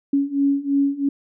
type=beating tone pair; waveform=sine; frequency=277.8 / 280.8 Hz; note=C#4 / C#4; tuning=+4 / +22 cents; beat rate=3 Hz; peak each=-21 / -19 dBFS; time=0.13-1.09 s; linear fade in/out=5 ms; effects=none